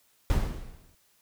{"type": "noise with exponential decay", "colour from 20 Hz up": "brown", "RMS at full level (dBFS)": -21, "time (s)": [0.3, 0.95], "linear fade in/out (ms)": 0, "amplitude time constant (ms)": 140, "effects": ["white hiss -66 dBFS RMS until 1.21 s"]}